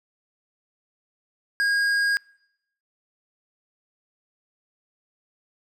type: tone with tanh clipping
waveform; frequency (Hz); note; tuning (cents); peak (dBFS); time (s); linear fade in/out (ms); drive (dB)
triangle; 1631; G#6; -32; -21; 1.6-2.17; 0; 14
effects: noise-tail reverb RT60 0.8 s tail -26 dB re dry